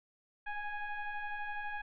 sine tone with frequency modulation, 832 Hz, G#5, 3 cents sharp, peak -36 dBFS, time 0.46-1.82 s, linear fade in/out 10 ms, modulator 826 Hz, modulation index 1.5, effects none

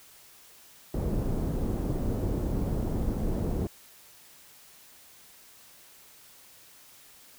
pink low-pass noise, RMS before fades -29 dBFS, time 0.94-3.67 s, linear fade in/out 0 ms, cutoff 410 Hz, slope 12 dB/octave, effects white hiss -54 dBFS RMS until 7.38 s

